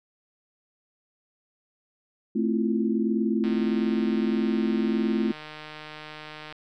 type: chord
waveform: sine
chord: F major seventh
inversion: first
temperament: equal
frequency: 220 / 261.6 / 329.6 / 349.2 Hz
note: A3 / C4 / E4 / F4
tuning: 0 / 0 / 0 / 0 cents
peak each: -24 / -29 / -30 / -30 dBFS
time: 2.35-5.32 s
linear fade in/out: 10 ms
type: click train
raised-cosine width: 0.3 ms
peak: -24 dBFS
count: 473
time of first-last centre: 3.44-6.525 s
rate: 153 Hz
effects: none